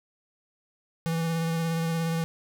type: tone with vibrato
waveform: square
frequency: 164.81 Hz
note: E3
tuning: in tune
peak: -26 dBFS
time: 1.06-2.24 s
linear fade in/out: 0 ms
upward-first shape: triangle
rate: 17 Hz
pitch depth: 23 cents each way
effects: none